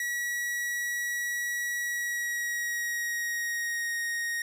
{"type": "tone with pitch glide", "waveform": "45% pulse", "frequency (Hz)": [1926, 1869], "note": ["B6", "A#6"], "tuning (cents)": [-44, 4], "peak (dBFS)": -29, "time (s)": [0, 4.42], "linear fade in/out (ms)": 2, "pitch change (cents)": -52, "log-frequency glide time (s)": [1.76, 3.96], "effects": []}